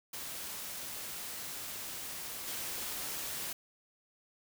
white noise with level steps, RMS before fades -42 / -39 dBFS, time 0.13-3.53 s, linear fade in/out 5 ms, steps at 2.47 s, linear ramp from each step 10 ms, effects none

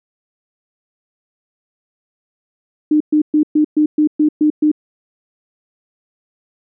sine tone bursts, 303.2 Hz, D#4, 45 cents flat, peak -9 dBFS, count 9, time 2.91-4.716 s, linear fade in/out 5 ms, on 94 ms, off 120 ms, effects none

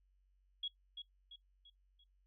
sine tone with echo, 3326 Hz, G#7, 2 cents sharp, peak -37 dBFS, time 0.63-0.68 s, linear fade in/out 5 ms, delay 340 ms, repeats 4, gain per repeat -7 dB, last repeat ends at 2.04 s, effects noise-tail reverb RT60 0.1 s tail -17 dB re dry + added 47 Hz sine -70 dBFS peak until 2.26 s

